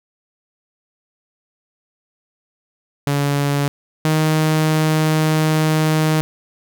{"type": "tone pair in turn", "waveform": "sawtooth", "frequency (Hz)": [142.5, 156.25], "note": ["C#3", "D#3"], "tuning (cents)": [48, 8], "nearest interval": "major second", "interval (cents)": 160, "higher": "second", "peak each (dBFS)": [-12, -10], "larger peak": "second", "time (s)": [[3.07, 3.68], [4.05, 6.21]], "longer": "second", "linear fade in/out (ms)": 0, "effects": []}